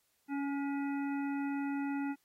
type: harmonic tone with a mistuned harmonic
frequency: 280 Hz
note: C#4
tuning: 18 cents sharp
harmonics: 1 / 3 / 5 / 7 / 9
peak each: -33 / -43 / -47 / -50 / -52 dBFS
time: 0.28-2.16 s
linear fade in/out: 50 ms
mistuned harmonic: 5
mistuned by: +32 cents
effects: white hiss -75 dBFS RMS until 2.24 s + AAC 48 kbps